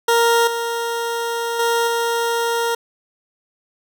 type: tone with level steps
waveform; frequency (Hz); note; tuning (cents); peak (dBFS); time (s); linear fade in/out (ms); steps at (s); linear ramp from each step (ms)
20% pulse; 466.2; A#4; 0; -8 / -16 / -11 / -13; 0.08-2.75; 5; 0.47 / 1.59 / 1.87; 5
effects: none